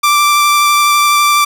sawtooth tone with vibrato, 1174.7 Hz, D6, in tune, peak -4 dBFS, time 0.03-1.45 s, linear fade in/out 10 ms, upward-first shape triangle, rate 12 Hz, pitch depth 13 cents each way, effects none

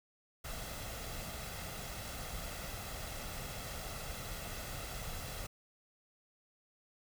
pink noise with comb filter, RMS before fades -43 dBFS, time 0.44-5.47 s, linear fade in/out 10 ms, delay 1.5 ms, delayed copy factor +0.5, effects none

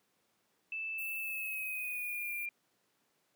sine tone with pitch glide, 2637 to 2390 Hz, E7 to D7, 0 to +30 cents, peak -36 dBFS, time 0.72-2.49 s, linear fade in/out 2 ms, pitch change -170 cents, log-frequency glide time 1.2-2.33 s
white high-pass noise, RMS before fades -47 dBFS, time 0.98-2.46 s, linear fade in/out 10 ms, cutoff 9800 Hz, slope 48 dB/octave
effects pink hiss -75 dBFS RMS until 3.35 s + high-pass 200 Hz 12 dB/octave

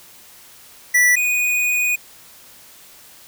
square tone pair in turn, 1963 / 2473 Hz, B6 / D#7, -11 / -11 cents, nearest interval major third, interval 400 cents, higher second, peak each -12 / -17 dBFS, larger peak first, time 0.94-1.16 / 1.16-1.96 s, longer second, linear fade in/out 10 ms, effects white hiss -45 dBFS RMS until 3.27 s

